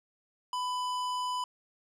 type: tone with low-pass filter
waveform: square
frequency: 998 Hz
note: B5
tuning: 18 cents sharp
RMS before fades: -33 dBFS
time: 0.53-1.44 s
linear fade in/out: 2 ms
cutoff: 8700 Hz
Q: 0.59
effects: none